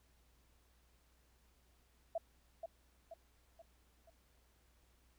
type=tone with echo; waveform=sine; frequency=665 Hz; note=E5; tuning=15 cents sharp; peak=-35 dBFS; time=2.15-2.18 s; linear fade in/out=5 ms; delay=480 ms; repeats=4; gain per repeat=-6 dB; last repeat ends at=4.1 s; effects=added 60 Hz sine -70 dBFS peak until 5.18 s + pink hiss -74 dBFS RMS until 5.18 s